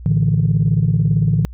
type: chord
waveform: sine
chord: A suspended fourth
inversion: none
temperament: equal with one note detuned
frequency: 111.6 / 146.83 / 164.81 Hz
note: A2 / D3 / E3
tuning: +25 / 0 / 0 cents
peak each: -16 dBFS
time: 0.06-1.45 s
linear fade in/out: 0 ms
effects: tanh soft clip ceiling -6 dBFS + added 60 Hz sine -31 dBFS peak until 1.53 s